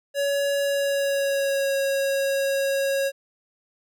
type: tone with pitch glide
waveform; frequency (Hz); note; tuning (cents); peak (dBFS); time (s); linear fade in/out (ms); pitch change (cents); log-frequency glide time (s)
square; 563 to 548.9; C#5 to C#5; +27 to -17; -22; 0.14-3.12; 50; -44; 0.6-1.75
effects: none